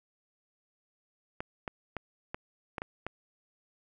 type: clicks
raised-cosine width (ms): 0.5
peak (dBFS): -20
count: 7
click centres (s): 1.405 / 1.678 / 1.967 / 2.345 / 2.782 / 2.819 / 3.066
effects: none